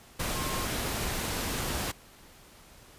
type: tone in noise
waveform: sine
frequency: 1068 Hz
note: C6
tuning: 35 cents sharp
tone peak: -38 dBFS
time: 0.35-0.65 s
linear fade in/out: 10 ms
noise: pink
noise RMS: -32 dBFS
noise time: 0.19-1.92 s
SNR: -9 dB
effects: pink hiss -54 dBFS RMS until 2.98 s + resampled to 32000 Hz